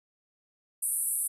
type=band-pass noise; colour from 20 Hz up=white; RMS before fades=-30 dBFS; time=0.82-1.28 s; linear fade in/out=10 ms; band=8500 to 12000 Hz; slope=96 dB/octave; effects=none